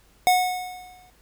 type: tone with exponential decay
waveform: square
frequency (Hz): 731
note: F#5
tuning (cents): -21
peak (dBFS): -14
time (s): 0.27-1.1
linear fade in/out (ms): 0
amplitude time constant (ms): 180
effects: added 50 Hz sine -59 dBFS peak until 1.21 s + pink hiss -59 dBFS RMS until 1.21 s